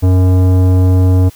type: tone with tanh clipping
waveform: sine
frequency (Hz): 92.2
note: F#2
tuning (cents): -6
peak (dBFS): -8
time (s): 0.02-1.3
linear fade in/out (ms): 20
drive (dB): 15
effects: white hiss -42 dBFS RMS until 1.35 s